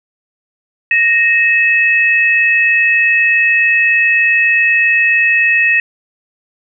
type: tone pair together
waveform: sine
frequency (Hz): 1864.7 / 2592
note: A#6 / E7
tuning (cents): 0 / -30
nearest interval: tritone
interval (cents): 570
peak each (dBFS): -11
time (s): 0.91-5.8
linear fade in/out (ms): 2
effects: none